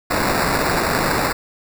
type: noise with sample-and-hold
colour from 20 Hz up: white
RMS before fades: -19 dBFS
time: 0.1-1.33 s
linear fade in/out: 10 ms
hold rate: 3150 Hz
effects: none